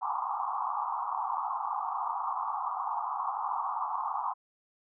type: band-pass noise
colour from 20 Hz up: white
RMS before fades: -33 dBFS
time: 0.01-4.34 s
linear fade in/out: 20 ms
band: 760 to 1200 Hz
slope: 96 dB/octave
effects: none